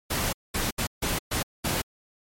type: noise bursts at uneven times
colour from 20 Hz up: pink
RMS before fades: -27 dBFS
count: 6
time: 0.1-0.33 / 0.54-0.71 / 0.78-0.87 / 1.02-1.19 / 1.31-1.43 / 1.64-1.82 s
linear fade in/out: 10 ms
effects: MP3 64 kbps